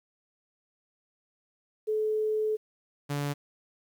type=tone pair in turn; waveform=sine / sawtooth; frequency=431.2 / 143.9 Hz; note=A4 / D3; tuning=-35 / -35 cents; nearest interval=octave + perfect fifth; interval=1900 cents; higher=first; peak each=-25 dBFS; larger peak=neither; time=1.87-2.57 / 3.09-3.34 s; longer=first; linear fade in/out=20 ms; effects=10-bit

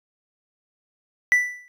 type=tone with exponential decay; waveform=triangle; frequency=1975.5 Hz; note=B6; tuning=in tune; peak=-9 dBFS; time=1.32-1.68 s; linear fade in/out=0 ms; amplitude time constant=78 ms; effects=tanh soft clip ceiling -6 dBFS

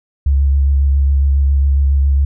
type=tone with vibrato; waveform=sine; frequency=69.3 Hz; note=C#2; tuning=in tune; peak=-9 dBFS; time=0.26-2.25 s; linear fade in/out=5 ms; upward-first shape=sine; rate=7.3 Hz; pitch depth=24 cents each way; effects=none

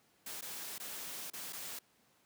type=noise with dropouts; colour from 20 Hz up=white; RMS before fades=-44 dBFS; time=0.26-1.79 s; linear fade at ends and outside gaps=5 ms; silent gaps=0.411-0.422 / 0.782-0.799 / 1.302-1.334 / 1.526-1.53 s; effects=pink hiss -70 dBFS RMS until 2.25 s + high-pass 150 Hz 12 dB/octave

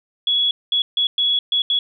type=tone bursts at uneven times; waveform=sine; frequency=3368 Hz; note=G#7; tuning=24 cents sharp; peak=-15 dBFS; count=6; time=0.27-0.51 / 0.72-0.82 / 0.97-1.07 / 1.18-1.39 / 1.52-1.62 / 1.7-1.79 s; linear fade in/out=2 ms; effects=none

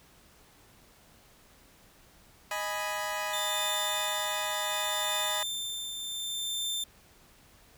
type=chord; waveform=20% pulse; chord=G# minor; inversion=second; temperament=equal; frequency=622.3 / 830.6 / 987.8 Hz; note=D#5 / G#5 / B5; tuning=0 / 0 / 0 cents; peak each=-31 dBFS; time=2.51-5.43 s; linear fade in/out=2 ms
type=tone with tremolo; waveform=sawtooth; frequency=3574 Hz; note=A7; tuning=26 cents sharp; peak=-27 dBFS; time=3.33-6.84 s; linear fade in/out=5 ms; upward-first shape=triangle; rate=0.67 Hz; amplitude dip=50%
effects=pink hiss -59 dBFS RMS until 7.77 s

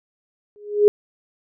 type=tone with exponential growth; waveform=sine; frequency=414.5 Hz; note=G#4; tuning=3 cents flat; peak=-6 dBFS; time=0.56-0.88 s; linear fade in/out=0 ms; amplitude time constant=68 ms; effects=none

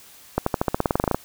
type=accelerating click train; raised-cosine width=1 ms; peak=-5 dBFS; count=15; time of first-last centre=0.38-1.146 s; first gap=84 ms; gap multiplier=0.93; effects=white hiss -48 dBFS RMS until 1.24 s

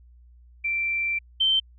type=tone pair in turn; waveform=sine; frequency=2349 / 3109 Hz; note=D7 / G7; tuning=0 / -15 cents; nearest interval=perfect fourth; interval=485 cents; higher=second; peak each=-23 / -18 dBFS; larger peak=second; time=0.64-1.19 / 1.4-1.6 s; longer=first; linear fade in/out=10 ms; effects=added 60 Hz sine -49 dBFS peak until 1.78 s

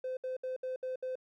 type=tone bursts; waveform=triangle; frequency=514 Hz; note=C5; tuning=31 cents flat; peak=-31 dBFS; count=6; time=0.04-1.155 s; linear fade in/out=5 ms; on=130 ms; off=67 ms; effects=tanh soft clip ceiling -30 dBFS

